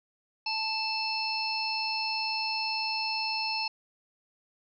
harmonic tone with a mistuned harmonic, 880 Hz, A5, in tune, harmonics 1 / 3 / 5 / 6, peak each -34 / -34 / -34 / -34 dBFS, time 0.46-3.68 s, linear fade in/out 5 ms, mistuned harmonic 5, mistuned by -39 cents, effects none

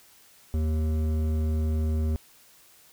sine tone with hard clipping, 78.1 Hz, D#2, 7 cents sharp, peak -25 dBFS, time 0.54-2.16 s, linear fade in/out 0 ms, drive 11 dB, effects white hiss -56 dBFS RMS until 2.92 s

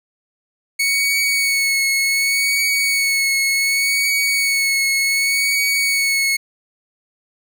sawtooth tone with vibrato, 2217 Hz, C#7, in tune, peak -12 dBFS, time 0.79-6.37 s, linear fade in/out 10 ms, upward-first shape sine, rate 0.67 Hz, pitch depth 25 cents each way, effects none

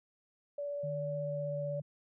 sine tone with vibrato, 575 Hz, D5, 37 cents flat, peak -35 dBFS, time 0.58-1.8 s, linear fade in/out 5 ms, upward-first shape triangle, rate 16 Hz, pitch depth 11 cents each way
sine tone with pitch glide, 150.6 to 148.1 Hz, D3 to D3, +44 to +15 cents, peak -38 dBFS, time 0.83-1.82 s, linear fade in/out 10 ms, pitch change -29 cents, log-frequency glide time 1.23-1.65 s
effects none

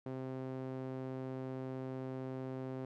sawtooth tone with band-pass filter, 130.81 Hz, C3, in tune, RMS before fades -42 dBFS, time 0.06-2.85 s, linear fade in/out 2 ms, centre 370 Hz, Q 0.95, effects none

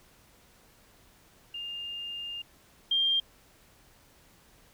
sine tone pair in turn, 2811 / 3192 Hz, F7 / G7, +11 / +31 cents, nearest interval major second, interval 220 cents, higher second, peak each -35 / -23 dBFS, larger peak second, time 1.54-2.42 / 2.91-3.2 s, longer first, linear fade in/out 5 ms, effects pink hiss -60 dBFS RMS until 4.73 s

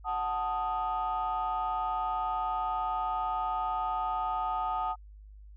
sine chord, D# diminished, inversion first, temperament equal, 740 / 880 / 1244.5 Hz, F#5 / A5 / D#6, 0 / 0 / 0 cents, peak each -32 dBFS, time 0.04-4.96 s, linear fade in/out 50 ms, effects tanh soft clip ceiling -23 dBFS + added 51 Hz sine -47 dBFS peak until 5.56 s

